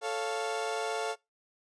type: chord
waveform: 30% pulse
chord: A augmented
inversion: none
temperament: equal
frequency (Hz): 440 / 554.4 / 698.5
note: A4 / C#5 / E#5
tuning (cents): 0 / 0 / 0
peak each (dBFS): -31 / -36 / -33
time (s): 0.01-1.16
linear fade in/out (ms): 50
effects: noise-tail reverb RT60 0.2 s tail -22 dB re dry + resampled to 22050 Hz